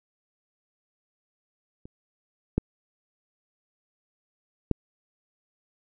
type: clicks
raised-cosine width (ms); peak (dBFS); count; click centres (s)
3; -30 / -9 / -9; 3; 1.855 / 2.58 / 4.713
effects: none